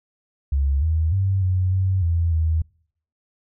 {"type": "tone with pitch steps", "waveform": "sine", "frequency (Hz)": [69.3, 79.9, 96.5, 92.3, 94.5, 84.1, 80.3], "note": ["C#2", "D#2", "G2", "F#2", "F#2", "E2", "E2"], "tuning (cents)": [0, 47, -27, -4, 37, 35, -45], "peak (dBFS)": -17, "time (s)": [0.52, 2.62], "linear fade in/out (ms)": 5, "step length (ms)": 300, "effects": ["noise-tail reverb RT60 0.6 s tail -26 dB re dry"]}